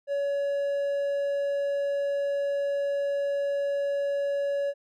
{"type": "tone", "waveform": "triangle", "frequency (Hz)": 564, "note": "C#5", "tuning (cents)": 30, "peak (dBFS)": -23, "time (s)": [0.07, 4.74], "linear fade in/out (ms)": 50, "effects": []}